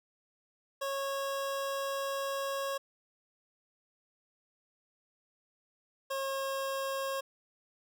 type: tone pair in turn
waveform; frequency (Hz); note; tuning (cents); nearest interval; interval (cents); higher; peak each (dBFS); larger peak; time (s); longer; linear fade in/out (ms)
25% pulse; 550 / 541.5; C#5 / C#5; -14 / -41; unison; 27; first; -29 / -29; neither; 0.81-2.78 / 6.1-7.21; first; 10
effects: none

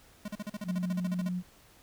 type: tone bursts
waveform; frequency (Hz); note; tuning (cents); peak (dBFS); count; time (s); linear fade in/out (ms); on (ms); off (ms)
square; 207.7; G#3; 0; -35; 15; 0.25-1.29; 5; 32; 40
type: tone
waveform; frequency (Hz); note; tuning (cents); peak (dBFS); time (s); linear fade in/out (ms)
sine; 180; F#3; -47; -30; 0.64-1.43; 50
effects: pink hiss -59 dBFS RMS until 1.82 s

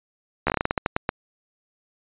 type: slowing click train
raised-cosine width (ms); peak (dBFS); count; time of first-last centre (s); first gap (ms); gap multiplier
0.5; -6; 13; 0.47-1.091; 13; 1.23
effects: resampled to 8000 Hz

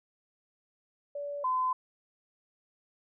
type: tone pair in turn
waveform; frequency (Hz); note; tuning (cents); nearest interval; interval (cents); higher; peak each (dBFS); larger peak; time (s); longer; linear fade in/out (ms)
sine; 575 / 1021.7; D5 / C6; -37 / -42; minor seventh; 995; second; -34 / -26; second; 1.15-1.44 / 1.44-1.73; neither; 5
effects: none

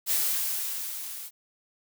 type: noise with level ramp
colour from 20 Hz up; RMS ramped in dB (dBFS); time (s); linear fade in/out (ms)
blue; -24 to -40; 0.06-1.31; 50
effects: none

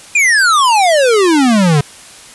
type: exponential sweep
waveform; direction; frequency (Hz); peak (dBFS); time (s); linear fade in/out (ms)
square; down; 2474 to 138.59; -8; 0.15-1.81; 5
effects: white hiss -36 dBFS RMS until 2.34 s + resampled to 24000 Hz

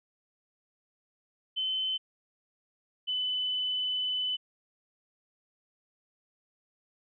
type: tone pair in turn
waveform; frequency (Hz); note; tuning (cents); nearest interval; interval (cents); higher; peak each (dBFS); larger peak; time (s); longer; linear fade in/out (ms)
sine; 3057 / 3008; G7 / F#7; -44 / +28; unison; 28; first; -28; neither; 1.56-1.98 / 3.07-4.37; second; 20
effects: none

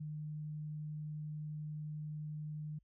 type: tone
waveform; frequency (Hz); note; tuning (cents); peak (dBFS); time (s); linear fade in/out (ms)
sine; 151.9; D#3; -41; -40; 0-2.79; 10
effects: added 50 Hz sine -70 dBFS peak until 2.83 s

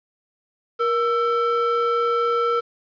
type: ring-modulated tone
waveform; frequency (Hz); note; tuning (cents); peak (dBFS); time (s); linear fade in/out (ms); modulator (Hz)
triangle; 902; A5; +43; -13; 0.79-2.61; 20; 430
effects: resampled to 11025 Hz + 8-bit

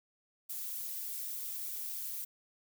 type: noise with flanger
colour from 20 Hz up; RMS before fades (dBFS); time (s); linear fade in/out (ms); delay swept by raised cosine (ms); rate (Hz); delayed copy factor
violet; -40; 0.49-2.25; 10; 0.85 to 5.15; 3.4; +0.95
effects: none

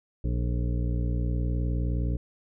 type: harmonic tone with a mistuned harmonic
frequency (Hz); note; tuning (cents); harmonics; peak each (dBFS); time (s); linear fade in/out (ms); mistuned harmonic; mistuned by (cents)
59.6; A#1; +39; 1 / 2 / 3 / 4 / 5 / 7 / 8 / 9; -26 / -30 / -36 / -42 / -38 / -44 / -48 / -47; 0.24-2.17; 5; 8; -62
effects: none

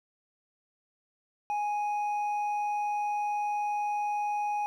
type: tone with hard clipping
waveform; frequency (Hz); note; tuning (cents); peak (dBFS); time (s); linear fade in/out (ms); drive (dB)
sine; 830.6; G#5; 0; -29; 1.5-4.66; 0; 4
effects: none

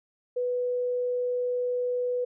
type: tone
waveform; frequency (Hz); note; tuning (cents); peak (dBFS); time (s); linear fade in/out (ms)
sine; 493.9; B4; 0; -25; 0.36-2.25; 10
effects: none

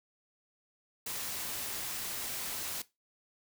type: noise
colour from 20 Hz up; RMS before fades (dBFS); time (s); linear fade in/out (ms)
white; -38; 1.06-2.82; 5
effects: noise-tail reverb RT60 0.2 s tail -17 dB re dry

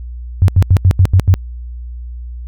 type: tone bursts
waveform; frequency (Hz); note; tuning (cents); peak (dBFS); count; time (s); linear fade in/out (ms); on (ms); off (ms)
sine; 92.5; F#2; 0; -4; 7; 0.42-1.34; 0; 62; 81
effects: added 60 Hz sine -24 dBFS peak until 2.47 s

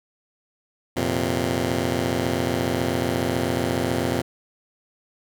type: chord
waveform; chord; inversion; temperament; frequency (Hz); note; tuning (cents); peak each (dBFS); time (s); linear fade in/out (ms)
10% pulse; F suspended fourth; none; just; 87.31 / 116.41 / 130.96; F2 / Bb2 / C3; 0 / -2 / +2; -19; 0.96-4.22; 10
effects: none

